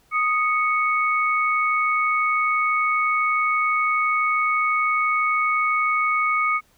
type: tone pair together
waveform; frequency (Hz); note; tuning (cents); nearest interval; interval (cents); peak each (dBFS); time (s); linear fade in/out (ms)
sine; 1244.2 / 2217; D#6 / C#7; 0 / 0; minor seventh; 1000; -20 / -22; 0.11-6.61; 50
effects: pink hiss -60 dBFS RMS until 6.77 s